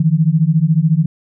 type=beating tone pair; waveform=sine; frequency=152.5 / 166.5 Hz; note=D#3 / E3; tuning=-34 / +18 cents; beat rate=14 Hz; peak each=-13 dBFS; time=0-1.06 s; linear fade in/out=5 ms; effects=none